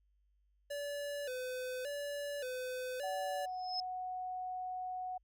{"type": "tone with vibrato", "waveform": "square", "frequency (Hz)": 540, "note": "C#5", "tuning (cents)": -45, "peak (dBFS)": -39, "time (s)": [0.7, 3.46], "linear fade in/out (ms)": 10, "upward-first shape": "square", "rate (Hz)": 0.87, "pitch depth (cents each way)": 110}
{"type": "tone with pitch glide", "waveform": "sine", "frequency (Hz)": [751, 737.2], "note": ["F#5", "F#5"], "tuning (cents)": [26, -7], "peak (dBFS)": -38, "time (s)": [3.03, 5.18], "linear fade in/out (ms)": 10, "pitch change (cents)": -33, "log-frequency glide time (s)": [3.2, 3.53]}
{"type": "tone with exponential growth", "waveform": "sine", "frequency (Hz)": 5180, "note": "E8", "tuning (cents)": -31, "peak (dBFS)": -33, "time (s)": [3.44, 3.8], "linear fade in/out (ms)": 1, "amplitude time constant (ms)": 78}
{"effects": ["added 50 Hz sine -70 dBFS peak until 5.23 s"]}